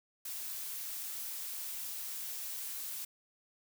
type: noise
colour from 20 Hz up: blue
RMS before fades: -41 dBFS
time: 0.25-3.05 s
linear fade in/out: 5 ms
effects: none